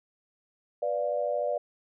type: chord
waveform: sine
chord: B diminished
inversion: none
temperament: equal with one note detuned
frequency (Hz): 493.9 / 587.3 / 703.7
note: B4 / D5 / F5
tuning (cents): 0 / 0 / +13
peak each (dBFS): -32 / -28 / -34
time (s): 0.82-1.58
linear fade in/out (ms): 5
effects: none